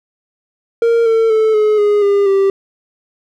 triangle tone with pitch steps, 463.7 / 450.8 / 438.2 / 426 / 414.1 / 402.5 / 391.3 Hz, A#4 / A4 / A4 / G#4 / G#4 / G4 / G4, -9 / +42 / -7 / +44 / -5 / +46 / -3 cents, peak -7 dBFS, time 0.82-2.5 s, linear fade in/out 2 ms, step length 240 ms, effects none

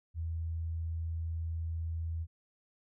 sine tone, 82.1 Hz, E2, 6 cents flat, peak -33 dBFS, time 0.14-2.27 s, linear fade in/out 50 ms, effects none

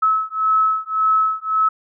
sine beating tone pair, 1294 / 1295.8 Hz, E6 / E6, -32 / -30 cents, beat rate 1.8 Hz, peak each -18 dBFS, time 0.02-1.69 s, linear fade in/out 10 ms, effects none

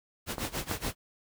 pink noise with tremolo, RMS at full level -32 dBFS, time 0.26-0.95 s, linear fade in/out 50 ms, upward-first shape sine, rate 7 Hz, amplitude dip 90%
clicks, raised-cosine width 1 ms, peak -20 dBFS, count 2, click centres 0.382 / 0.713 s
effects none

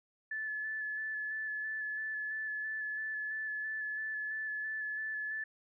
sine tone with vibrato, 1733 Hz, A6, 27 cents flat, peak -35 dBFS, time 0.31-5.44 s, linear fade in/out 5 ms, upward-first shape square, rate 3 Hz, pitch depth 15 cents each way, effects none

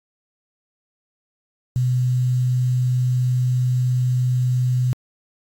sine tone with quantisation, 125.6 Hz, B2, 30 cents sharp, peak -16 dBFS, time 1.76-4.93 s, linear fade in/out 0 ms, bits 7, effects AAC 64 kbps

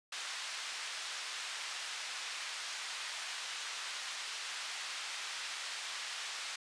white band-pass noise, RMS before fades -42 dBFS, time 0.12-6.56 s, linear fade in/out 5 ms, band 1100 to 4700 Hz, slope 12 dB/octave, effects resampled to 22050 Hz

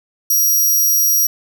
5% pulse tone, 5730 Hz, F8, 44 cents sharp, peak -6 dBFS, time 0.3-1.27 s, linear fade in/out 5 ms, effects none

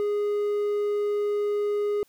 triangle tone, 413.3 Hz, G#4, 8 cents flat, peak -21 dBFS, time 0-2.03 s, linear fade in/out 0 ms, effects white hiss -64 dBFS RMS until 2.08 s

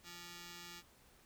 5% pulse ring-modulated tone, 521 Hz, C5, 7 cents flat, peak -35 dBFS, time 0.03-0.83 s, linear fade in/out 50 ms, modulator 695 Hz, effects pink hiss -66 dBFS RMS until 1.25 s

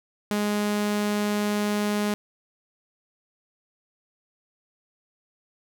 sawtooth tone, 207.7 Hz, G#3, in tune, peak -19 dBFS, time 0.31-2.14 s, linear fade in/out 0 ms, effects none

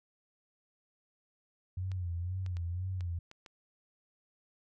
sine tone with vibrato, 89.6 Hz, F2, 45 cents sharp, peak -33 dBFS, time 1.77-3.19 s, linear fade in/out 5 ms, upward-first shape sine, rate 2 Hz, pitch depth 89 cents each way
clicks, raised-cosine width 0.2 ms, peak -33 dBFS, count 6, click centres 1.917 / 2.463 / 2.569 / 3.008 / 3.314 / 3.462 s
effects none

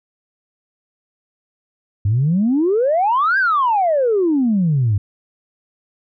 sine exponential two-way sweep, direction up then down, 95.6 to 1631 to 95.6 Hz, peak -12 dBFS, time 2.05-4.98 s, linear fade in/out 5 ms, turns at 3.38 s, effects tanh soft clip ceiling -9 dBFS

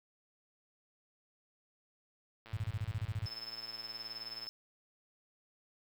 click train, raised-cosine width 0.3 ms, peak -36 dBFS, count 228, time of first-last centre 2.46-4.469 s, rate 113 Hz
sine tone bursts, 103.83 Hz, G#2, in tune, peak -32 dBFS, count 11, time 2.53-3.26 s, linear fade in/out 5 ms, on 40 ms, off 29 ms
sine tone with tremolo, 5240 Hz, E8, 11 cents flat, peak -39 dBFS, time 3.26-4.49 s, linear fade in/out 0 ms, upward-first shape sine, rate 19 Hz, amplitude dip 75%
effects 10-bit

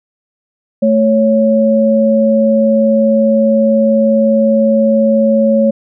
sine tone pair together, 220.1 / 554.4 Hz, A3 / C#5, +1 / 0 cents, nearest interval octave + major third, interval 1599 cents, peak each -10 dBFS, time 0.82-5.71 s, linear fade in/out 10 ms, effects none

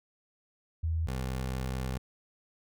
sine / 20% pulse tone pair in turn, 81.3 / 64.53 Hz, E2 / C2, -23 / -23 cents, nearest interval major third, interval 400 cents, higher first, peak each -27 dBFS, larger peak neither, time 0.83-1.07 / 1.07-1.98 s, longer second, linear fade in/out 10 ms, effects none

